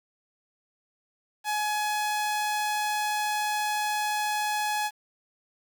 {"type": "tone", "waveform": "sawtooth", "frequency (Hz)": 843, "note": "G#5", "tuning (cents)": 26, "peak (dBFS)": -22, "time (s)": [1.44, 4.91], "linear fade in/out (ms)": 50, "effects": ["9-bit"]}